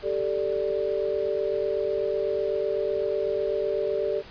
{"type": "chord", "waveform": "sine", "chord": "G suspended second", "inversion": "none", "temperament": "equal", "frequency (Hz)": [392, 440, 587.3], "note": ["G4", "A4", "D5"], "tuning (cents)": [0, 0, 0], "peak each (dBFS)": -28, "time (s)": [0.02, 4.23], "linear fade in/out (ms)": 50, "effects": ["pink hiss -46 dBFS RMS until 4.3 s", "resampled to 11025 Hz"]}